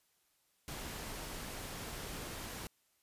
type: noise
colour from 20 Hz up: pink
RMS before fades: -44 dBFS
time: 0.68-2.67 s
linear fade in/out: 0 ms
effects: white hiss -75 dBFS RMS until 3.02 s + resampled to 32000 Hz